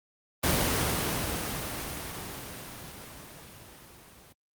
pink noise with level ramp, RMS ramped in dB -24 to -53 dBFS, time 0.43-4.33 s, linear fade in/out 10 ms, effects high-pass 60 Hz 12 dB/octave + Opus 24 kbps

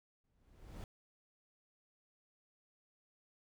brown noise with exponential growth, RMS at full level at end -43 dBFS, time 0.24-0.84 s, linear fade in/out 1 ms, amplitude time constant 130 ms, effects none

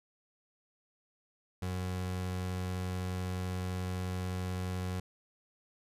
30% pulse tone, 91.6 Hz, F#2, 17 cents flat, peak -31 dBFS, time 1.62-5 s, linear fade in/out 5 ms, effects resampled to 32000 Hz

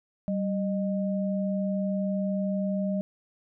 sine tone pair together, 193.68 / 614 Hz, G3 / D#5, -21 / -23 cents, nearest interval octave + minor sixth, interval 1998 cents, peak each -26 / -32 dBFS, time 0.28-3.01 s, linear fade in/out 0 ms, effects none

